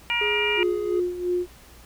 harmonic tone, 474.3 Hz, A#4, 30 cents sharp, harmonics 2 / 3 / 4 / 5 / 6, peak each -31 / -35 / -32 / -24 / -27 dBFS, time 0.1-0.63 s, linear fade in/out 0 ms
triangle tone, 417 Hz, G#4, 7 cents sharp, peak -24 dBFS, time 0.21-1 s, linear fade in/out 5 ms
sine tone with tremolo, 356.6 Hz, F4, 36 cents sharp, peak -20 dBFS, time 0.56-1.47 s, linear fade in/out 50 ms, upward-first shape sine, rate 2.9 Hz, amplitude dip 70%
effects added 60 Hz sine -50 dBFS peak until 1.85 s + pink hiss -50 dBFS RMS until 1.85 s

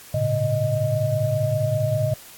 sine tone cluster, 105.1 / 115.1 / 140.3 / 622 Hz, G#2 / A#2 / C#3 / D#5, +21 / -22 / +21 / -1 cents, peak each -28 / -24 / -25 / -23 dBFS, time 0.14-2.14 s, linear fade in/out 5 ms, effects white hiss -44 dBFS RMS until 2.37 s + AAC 64 kbps

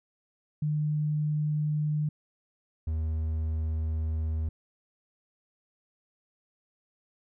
sine / triangle tone pair in turn, 150.9 / 79.13 Hz, D3 / D#2, +47 / +30 cents, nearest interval major seventh, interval 1117 cents, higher first, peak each -25 dBFS, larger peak neither, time 0.62-2.09 / 2.87-4.49 s, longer second, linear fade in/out 5 ms, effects none

